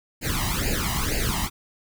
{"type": "noise with flanger", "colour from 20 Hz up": "pink", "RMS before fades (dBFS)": -25, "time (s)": [0.21, 1.5], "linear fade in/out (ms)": 50, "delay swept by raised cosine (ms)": [0.42, 1.04], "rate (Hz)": 2.1, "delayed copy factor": 1, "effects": []}